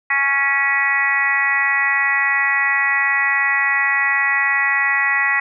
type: harmonic tone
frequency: 277.2 Hz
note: C#4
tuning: in tune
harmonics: 3 / 4 / 5 / 6 / 7 / 8 / 9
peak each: -27 / -25 / -28 / -27 / -16 / -26 / -26 dBFS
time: 0.1-5.4 s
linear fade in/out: 5 ms
effects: none

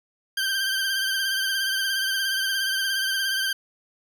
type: tone with vibrato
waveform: 20% pulse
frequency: 1568 Hz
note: G6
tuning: in tune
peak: -18 dBFS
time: 0.37-3.53 s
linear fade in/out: 5 ms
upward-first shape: triangle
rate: 17 Hz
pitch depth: 50 cents each way
effects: none

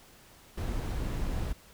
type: noise with amplitude modulation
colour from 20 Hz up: brown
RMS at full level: -31 dBFS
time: 0.57-1.53 s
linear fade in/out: 10 ms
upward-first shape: sine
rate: 296 Hz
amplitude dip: 25%
effects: pink hiss -56 dBFS RMS until 1.73 s

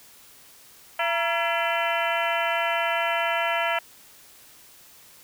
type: harmonic tone with a mistuned harmonic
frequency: 337.8 Hz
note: E4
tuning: 42 cents sharp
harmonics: 2 / 3 / 4 / 5 / 6 / 7 / 8 / 9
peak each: -27 / -29 / -30 / -31 / -32 / -32 / -33 / -34 dBFS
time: 0.99-3.79 s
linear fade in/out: 5 ms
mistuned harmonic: 3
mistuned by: -110 cents
effects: white hiss -51 dBFS RMS until 5.23 s

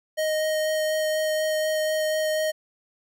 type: tone with vibrato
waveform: square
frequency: 622.3 Hz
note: D#5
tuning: in tune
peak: -23 dBFS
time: 0.17-2.52 s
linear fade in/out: 20 ms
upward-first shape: sine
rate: 4.1 Hz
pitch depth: 8 cents each way
effects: none

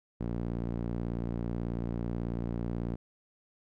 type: tone with band-pass filter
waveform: sawtooth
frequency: 58.27 Hz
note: A#1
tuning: in tune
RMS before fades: -34 dBFS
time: 0.2-2.96 s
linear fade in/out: 10 ms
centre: 220 Hz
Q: 0.87
effects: none

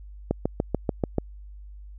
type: click train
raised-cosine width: 2 ms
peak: -9 dBFS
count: 7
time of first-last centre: 0.31-1.183 s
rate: 6.87 Hz
effects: added 50 Hz sine -40 dBFS peak until 1.98 s

